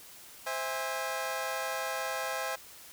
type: chord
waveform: 20% pulse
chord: C augmented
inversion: none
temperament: just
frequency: 523.3 / 654.1 / 817.6 Hz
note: C5 / E5 / G#5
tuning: 0 / -14 / -27 cents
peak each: -32 dBFS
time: 0.46-2.56 s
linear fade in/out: 10 ms
effects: white hiss -51 dBFS RMS until 2.92 s